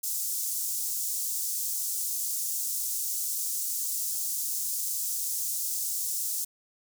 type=high-pass noise; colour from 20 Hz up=pink; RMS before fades=-31 dBFS; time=0.03-6.45 s; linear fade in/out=10 ms; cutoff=6400 Hz; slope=24 dB/octave; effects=none